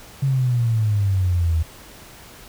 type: exponential sweep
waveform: sine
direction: down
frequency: 138.7 to 78.9 Hz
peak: -16 dBFS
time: 0.22-1.63 s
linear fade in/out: 10 ms
effects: pink hiss -43 dBFS RMS until 2.48 s